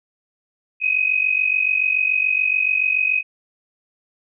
sine tone pair together, 2501 / 2548 Hz, D#7 / D#7, +8 / +41 cents, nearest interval unison, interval 33 cents, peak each -19 dBFS, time 0.8-3.23 s, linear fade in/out 50 ms, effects none

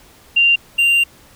sine / triangle tone pair in turn, 2779 / 2779 Hz, F7 / F7, -9 / -9 cents, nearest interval unison, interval 0 cents, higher neither, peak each -9 dBFS, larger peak neither, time 0.36-0.56 / 0.78-1.04 s, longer second, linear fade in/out 10 ms, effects pink hiss -47 dBFS RMS until 1.35 s

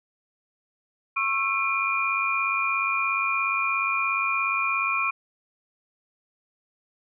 sine tone cluster, 1093 / 1332 / 2324 / 2421 Hz, C#6 / E6 / D7 / D#7, -25 / +18 / -19 / -48 cents, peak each -27 / -30 / -34 / -25 dBFS, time 1.16-5.11 s, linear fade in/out 10 ms, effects none

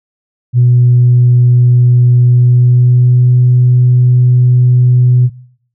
sine tone with pitch glide, 122.8 to 124.37 Hz, B2 to B2, -9 to +13 cents, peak -3 dBFS, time 0.53-5.3 s, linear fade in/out 50 ms, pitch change +22 cents, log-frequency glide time 2.33-3.32 s, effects noise-tail reverb RT60 0.7 s tail -22 dB re dry + tanh soft clip ceiling 0 dBFS

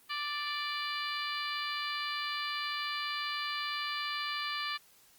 harmonic tone, 587.3 Hz, D5, in tune, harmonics 2 / 3 / 4 / 5 / 6 / 7 / 8, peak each -38 / -40 / -41 / -42 / -43 / -43 / -44 dBFS, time 0.09-4.78 s, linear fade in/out 20 ms, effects white hiss -62 dBFS RMS until 5.18 s + Opus 32 kbps

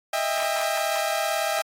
sawtooth tone cluster, 625 / 663 / 798 Hz, D#5 / E5 / G5, +8 / +10 / +31 cents, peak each -24 dBFS, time 0.13-1.62 s, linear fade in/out 5 ms, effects AAC 48 kbps

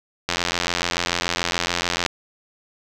click train, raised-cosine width 0.2 ms, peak -3 dBFS, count 155, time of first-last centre 0.29-2.062 s, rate 86.9 Hz, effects none

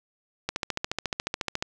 click train, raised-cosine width 0.2 ms, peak -10 dBFS, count 17, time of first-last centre 0.49-1.625 s, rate 14.1 Hz, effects none

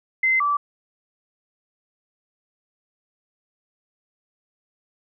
sine tone pair in turn, 2066 / 1159.5 Hz, C7 / D6, -22 / -22 cents, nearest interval minor seventh, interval 1000 cents, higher first, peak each -16 / -18 dBFS, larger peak first, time 0.23-0.4 / 0.4-0.57 s, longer neither, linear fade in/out 5 ms, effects none

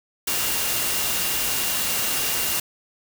sine tone in noise, 2794 Hz, F7, in tune, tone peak -34 dBFS, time 0.27-2.6 s, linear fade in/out 5 ms, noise white, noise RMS -24 dBFS, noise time 0.27-2.6 s, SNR -13 dB, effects none

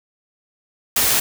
white noise, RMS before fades -17 dBFS, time 0.96-1.2 s, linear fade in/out 5 ms, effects none

